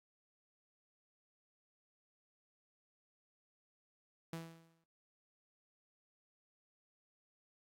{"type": "tone with exponential decay", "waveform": "sawtooth", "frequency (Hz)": 164.81, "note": "E3", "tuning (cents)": 0, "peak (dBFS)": -36, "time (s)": [4.33, 4.84], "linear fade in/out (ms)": 2, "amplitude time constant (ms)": 110, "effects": ["AAC 48 kbps"]}